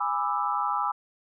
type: chord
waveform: sine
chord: E dominant seventh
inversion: first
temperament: just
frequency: 824.1 / 988.9 / 1186.7 / 1318.5 Hz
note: G#5 / B5 / D6 / E6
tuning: -14 / +2 / +18 / 0 cents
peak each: -30 dBFS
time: 0-0.92 s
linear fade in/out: 10 ms
effects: none